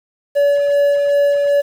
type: tone with tremolo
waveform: triangle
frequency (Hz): 571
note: D5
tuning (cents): -49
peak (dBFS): -8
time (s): 0.35-1.62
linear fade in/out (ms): 20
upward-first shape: sine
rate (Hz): 2.6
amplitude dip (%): 30
effects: 7-bit